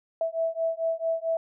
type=beating tone pair; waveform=sine; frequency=654 / 658.5 Hz; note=E5 / E5; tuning=-14 / -2 cents; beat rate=4.5 Hz; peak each=-28 dBFS; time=0.21-1.37 s; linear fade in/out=2 ms; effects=none